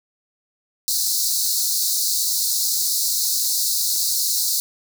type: high-pass noise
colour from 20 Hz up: pink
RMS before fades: -21 dBFS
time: 0.88-4.6 s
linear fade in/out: 0 ms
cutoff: 4000 Hz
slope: 96 dB/octave
effects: none